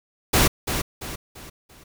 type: noise with echo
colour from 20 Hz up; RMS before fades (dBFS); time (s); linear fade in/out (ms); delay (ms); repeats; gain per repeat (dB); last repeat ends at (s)
pink; -17; 0.33-0.48; 10; 340; 4; -8; 1.84
effects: none